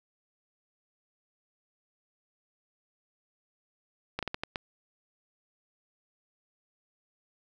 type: slowing click train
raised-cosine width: 0.3 ms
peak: -16 dBFS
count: 6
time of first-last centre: 4.19-4.558 s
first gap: 37 ms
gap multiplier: 1.35
effects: none